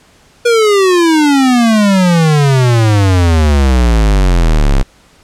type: exponential sweep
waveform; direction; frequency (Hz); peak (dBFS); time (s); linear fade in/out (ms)
square; down; 483.7 to 32.53; -7; 0.45-4.83; 10
effects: pink hiss -46 dBFS RMS until 5.23 s + low-pass 9000 Hz 12 dB/octave